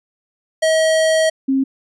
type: tone pair in turn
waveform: square / sine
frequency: 638 / 268.2 Hz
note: D#5 / C4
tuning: +43 / +43 cents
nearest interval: octave + minor third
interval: 1500 cents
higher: first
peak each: -13 dBFS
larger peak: neither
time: 0.62-1.3 / 1.48-1.64 s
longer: first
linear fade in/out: 10 ms
effects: resampled to 24000 Hz